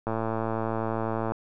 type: click train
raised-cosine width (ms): 1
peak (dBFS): -15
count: 141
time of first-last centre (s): 0.07-1.32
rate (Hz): 112
effects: none